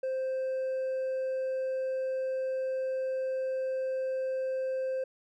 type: tone with hard clipping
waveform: sine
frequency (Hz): 523.3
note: C5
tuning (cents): 0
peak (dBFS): -30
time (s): 0.03-5.04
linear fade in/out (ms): 5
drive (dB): 2
effects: none